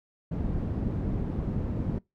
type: low-pass noise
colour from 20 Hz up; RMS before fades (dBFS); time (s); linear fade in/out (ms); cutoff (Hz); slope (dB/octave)
white; -30; 0.31-1.99; 10; 190; 12
effects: noise-tail reverb RT60 0.2 s tail -23 dB re dry